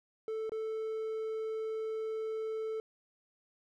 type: tone with dropouts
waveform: triangle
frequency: 440.3 Hz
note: A4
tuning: 1 cent sharp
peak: -32 dBFS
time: 0.28-2.8 s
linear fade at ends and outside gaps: 1 ms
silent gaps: 0.495-0.519 s
effects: none